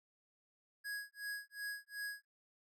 square tone with tremolo, 1661.2 Hz, G#6, in tune, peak -40 dBFS, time 0.84-2.25 s, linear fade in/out 20 ms, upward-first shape sine, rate 2.7 Hz, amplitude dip 100%, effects none

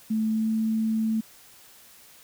sine tone with pitch glide, 219.2 to 221.1 Hz, A3 to A3, -6 to +9 cents, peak -22 dBFS, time 0.1-1.21 s, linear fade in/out 10 ms, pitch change +15 cents, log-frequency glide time 0.31-0.49 s, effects white hiss -52 dBFS RMS until 2.23 s

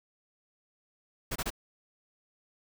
pink noise bursts, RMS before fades -33 dBFS, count 3, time 1.31-1.504 s, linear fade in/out 10 ms, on 48 ms, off 25 ms, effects none

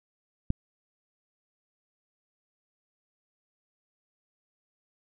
click, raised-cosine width 5 ms, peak -13 dBFS, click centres 0.504 s, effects none

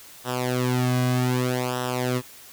sawtooth tone with flanger, 125.7 Hz, B2, 31 cents sharp, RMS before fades -24 dBFS, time 0.24-2.22 s, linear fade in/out 50 ms, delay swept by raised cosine 0.44 to 2.24 ms, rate 0.64 Hz, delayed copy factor -0.85, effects white hiss -46 dBFS RMS until 2.52 s

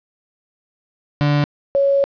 35% pulse / sine tone pair in turn, 146 / 555.7 Hz, D3 / C#5, -10 / +4 cents, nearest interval octave + major seventh, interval 2314 cents, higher second, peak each -12 dBFS, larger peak neither, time 1.21-1.44 / 1.75-2.04 s, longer second, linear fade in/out 0 ms, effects resampled to 11025 Hz + 8-bit

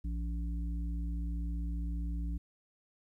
harmonic tone, 57.6 Hz, A#1, 20 cents flat, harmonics 1 / 3 / 5, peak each -33 / -43 / -47 dBFS, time 0.04-2.38 s, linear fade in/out 10 ms, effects 12-bit

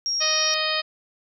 sine tone, 5590 Hz, F8, 1 cent sharp, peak -22 dBFS, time 0.06-0.54 s, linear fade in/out 0 ms
harmonic tone, 622.3 Hz, D#5, in tune, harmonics 1 / 2 / 3 / 4 / 5 / 6 / 7 / 8, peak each -30 / -30 / -30 / -30 / -30 / -30 / -30 / -30 dBFS, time 0.2-0.82 s, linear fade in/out 20 ms
effects none

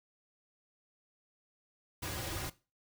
pink noise with comb filter, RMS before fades -39 dBFS, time 2.02-2.5 s, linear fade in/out 10 ms, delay 4.5 ms, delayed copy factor -0.55, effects noise-tail reverb RT60 0.3 s tail -18 dB re dry

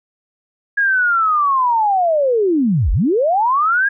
sine linear two-way sweep, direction down then up, 1661.2 to 36.16 to 1661.2 Hz, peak -12 dBFS, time 0.77-3.89 s, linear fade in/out 10 ms, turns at 2.92 s, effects none

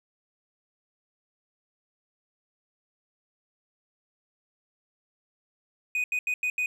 triangle tone bursts at uneven times, 2489 Hz, D#7, in tune, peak -23 dBFS, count 5, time 5.95-6.04 / 6.12-6.19 / 6.27-6.34 / 6.43-6.5 / 6.58-6.66 s, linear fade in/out 2 ms, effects none

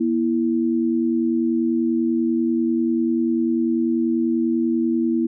sine tone pair together, 239.4 / 329.6 Hz, A#3 / E4, +46 / 0 cents, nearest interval tritone, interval 554 cents, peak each -20 dBFS, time 0-5.27 s, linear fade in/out 10 ms, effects none

